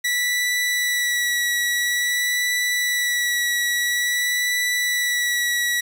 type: tone with vibrato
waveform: sawtooth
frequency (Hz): 1951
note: B6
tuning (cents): -22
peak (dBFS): -16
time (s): 0.04-5.81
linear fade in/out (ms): 10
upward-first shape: sine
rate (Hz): 0.49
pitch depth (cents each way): 16
effects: 8-bit